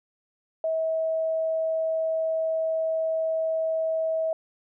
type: tone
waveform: sine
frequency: 644 Hz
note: E5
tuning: 41 cents flat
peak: -23 dBFS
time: 0.64-4.33 s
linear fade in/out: 2 ms
effects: none